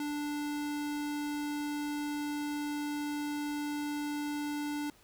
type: tone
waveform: square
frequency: 293.7 Hz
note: D4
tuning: in tune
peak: -34 dBFS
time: 0-4.9 s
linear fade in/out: 2 ms
effects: pink hiss -62 dBFS RMS until 5.03 s